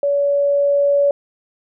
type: tone with level ramp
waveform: sine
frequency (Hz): 568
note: C#5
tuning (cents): +42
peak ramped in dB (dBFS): -14 to -11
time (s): 0.03-1.11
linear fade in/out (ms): 2
effects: none